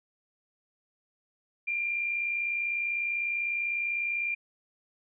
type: tone pair together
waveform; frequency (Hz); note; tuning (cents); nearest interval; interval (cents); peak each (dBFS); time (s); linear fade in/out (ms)
sine; 2332 / 2392; D7 / D7; -13 / +31; unison; 44; -38 / -28; 1.67-4.35; 10
effects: none